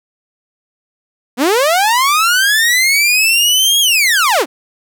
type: linear two-way sweep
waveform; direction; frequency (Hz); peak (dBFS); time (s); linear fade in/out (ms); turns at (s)
sawtooth; up then down; 225.3 to 3322 to 225.3; -6; 1.37-4.46; 50; 3.8
effects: none